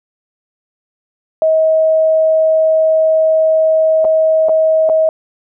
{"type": "tone with dropouts", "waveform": "sine", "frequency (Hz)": 636, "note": "D#5", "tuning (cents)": 38, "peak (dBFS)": -8, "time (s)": [1.42, 5.09], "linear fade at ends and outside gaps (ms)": 1, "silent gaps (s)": [[4.045, 4.05], [4.486, 4.493], [4.891, 4.897]], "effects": []}